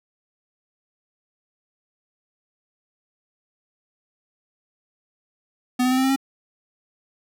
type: tone with pitch steps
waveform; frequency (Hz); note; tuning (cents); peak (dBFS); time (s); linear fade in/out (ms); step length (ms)
square; 250 / 253.9 / 257.9 / 262 / 266.1 / 270.3; B3 / B3 / C4 / C4 / C4 / C#4; +21 / +48 / -25 / +2 / +29 / -44; -18; 5.79-6.162; 10; 62
effects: none